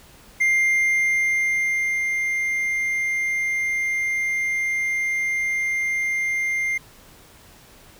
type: tone with ADSR envelope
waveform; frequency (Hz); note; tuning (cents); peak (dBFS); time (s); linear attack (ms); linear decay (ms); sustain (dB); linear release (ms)
triangle; 2100; C7; +6; -14; 0.4-6.78; 13; 1600; -5; 8
effects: pink hiss -49 dBFS RMS until 7.99 s